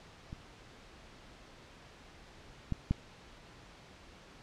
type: clicks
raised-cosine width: 5 ms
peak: -30 / -20 / -16 dBFS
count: 3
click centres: 0.329 / 2.723 / 2.91 s
effects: pink hiss -55 dBFS RMS until 4.42 s + low-pass 5000 Hz 12 dB/octave